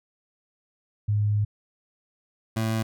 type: tone pair in turn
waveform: sine / 25% pulse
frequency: 104.3 / 111.46 Hz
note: G#2 / A2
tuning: +8 / +23 cents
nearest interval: minor second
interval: 115 cents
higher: second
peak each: -20 dBFS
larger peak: neither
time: 1.08-1.45 / 2.56-2.83 s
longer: first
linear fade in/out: 10 ms
effects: none